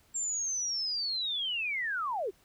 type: linear sweep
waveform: sine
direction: down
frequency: 7459 to 339.2 Hz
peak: -30 dBFS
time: 0.14-2.31 s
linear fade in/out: 20 ms
effects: pink hiss -65 dBFS RMS until 2.44 s